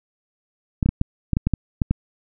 clicks, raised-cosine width 5 ms, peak -6 dBFS, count 10, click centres 0.828 / 0.86 / 0.89 / 1.014 / 1.333 / 1.369 / 1.47 / 1.537 / 1.818 / 1.91 s, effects none

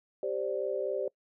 sine chord, G suspended fourth, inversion none, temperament equal, 392 / 523.3 / 587.3 Hz, G4 / C5 / D5, 0 / 0 / 0 cents, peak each -34 dBFS, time 0.23-1.08 s, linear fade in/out 2 ms, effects noise-tail reverb RT60 0.1 s tail -24 dB re dry

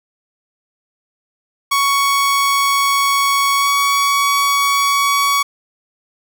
sawtooth tone with pitch glide, 1115 to 1124.7 Hz, C#6 to C#6, +10 to +25 cents, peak -9 dBFS, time 1.71-5.43 s, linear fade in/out 10 ms, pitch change +15 cents, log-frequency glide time 3.58-3.69 s, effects none

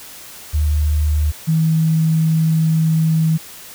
sine tone pair in turn, 75.4 / 160.14 Hz, D2 / E3, +46 / -50 cents, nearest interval octave + minor second, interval 1304 cents, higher second, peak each -13 / -12 dBFS, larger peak second, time 0.53-1.32 / 1.47-3.38 s, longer second, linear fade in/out 20 ms, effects white hiss -37 dBFS RMS until 3.74 s

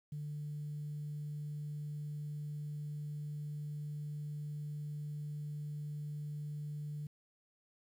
sine tone, 148.3 Hz, D3, 17 cents sharp, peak -38 dBFS, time 0.12-7.07 s, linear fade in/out 5 ms, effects tanh soft clip ceiling -35 dBFS + 11-bit

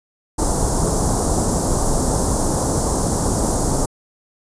pink band-stop noise, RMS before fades -18 dBFS, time 0.38-3.86 s, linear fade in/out 10 ms, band 1000 to 6500 Hz, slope 24 dB/octave, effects resampled to 22050 Hz

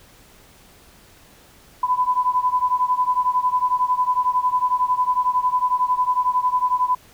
sine beating tone pair, 997 / 1008 Hz, B5 / B5, +16 / +35 cents, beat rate 11 Hz, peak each -19 / -21 dBFS, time 1.83-6.95 s, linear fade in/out 5 ms, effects pink hiss -50 dBFS RMS until 7.13 s

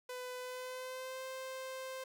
sawtooth tone with pitch glide, 501 to 522.6 Hz, B4 to C5, +25 to -2 cents, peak -38 dBFS, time 0.09-2.04 s, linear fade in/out 5 ms, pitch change +73 cents, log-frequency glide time 0.38-1.25 s, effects none

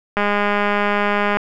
click train, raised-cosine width 0.5 ms, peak -4 dBFS, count 247, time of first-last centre 0.17-1.37 s, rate 205 Hz, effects none

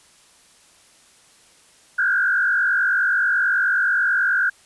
sine tone with frequency modulation, 1527 Hz, G6, 46 cents flat, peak -16 dBFS, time 1.98-4.5 s, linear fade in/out 10 ms, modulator 49.3 Hz, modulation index 2, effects white hiss -53 dBFS RMS until 4.65 s + resampled to 24000 Hz

